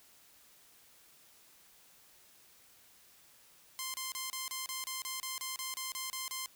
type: tone bursts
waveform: 5% pulse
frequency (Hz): 1046.5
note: C6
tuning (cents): 0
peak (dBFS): -25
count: 15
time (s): 3.79-6.46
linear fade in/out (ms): 0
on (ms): 150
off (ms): 30
effects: white hiss -62 dBFS RMS until 6.55 s